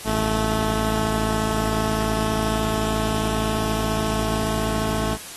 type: tone pair together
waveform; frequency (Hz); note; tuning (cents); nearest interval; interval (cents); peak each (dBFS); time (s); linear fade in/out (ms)
10% pulse; 54.42 / 217.7; A1 / A3; -18 / -18; 2 octaves; 2400; -17; 0.04-5.18; 50
effects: white hiss -37 dBFS RMS until 5.36 s + AAC 32 kbps